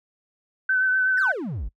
sine tone with vibrato, 1522 Hz, F#6, 48 cents sharp, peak -18 dBFS, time 0.69-1.32 s, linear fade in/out 5 ms, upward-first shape triangle, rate 8.1 Hz, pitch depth 27 cents each way
triangle exponential sweep, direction down, 1936 to 41.85 Hz, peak -25 dBFS, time 1.17-1.69 s, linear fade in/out 10 ms
effects noise-tail reverb RT60 0.1 s tail -24 dB re dry

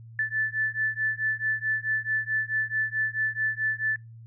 sine beating tone pair, 1749 / 1753.6 Hz, A6 / A6, -11 / -6 cents, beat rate 4.6 Hz, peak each -28 dBFS, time 0.19-3.96 s, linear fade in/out 2 ms, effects noise-tail reverb RT60 0.2 s tail -23 dB re dry + added 114 Hz sine -43 dBFS peak until 4.26 s

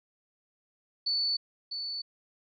sine tone with echo, 4475 Hz, C#8, 16 cents sharp, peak -26 dBFS, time 1.06-1.37 s, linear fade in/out 10 ms, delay 650 ms, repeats 1, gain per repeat -7 dB, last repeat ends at 2.02 s, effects none

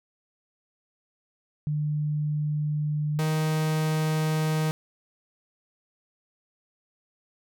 sine / 45% pulse tone pair in turn, 150 / 156.26 Hz, D3 / D#3, +37 / +8 cents, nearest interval minor second, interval 71 cents, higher second, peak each -24 / -23 dBFS, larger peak second, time 1.67-3.19 / 3.19-4.71 s, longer neither, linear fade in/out 0 ms, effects none

